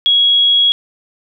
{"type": "tone", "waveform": "sine", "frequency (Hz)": 3322, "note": "G#7", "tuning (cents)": 0, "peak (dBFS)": -8, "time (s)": [0.06, 0.72], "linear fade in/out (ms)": 0, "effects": []}